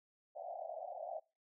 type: band-pass noise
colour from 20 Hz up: pink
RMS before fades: -45 dBFS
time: 0.35-1.2 s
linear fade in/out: 20 ms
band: 580 to 760 Hz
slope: 96 dB/octave
effects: noise-tail reverb RT60 0.3 s tail -24 dB re dry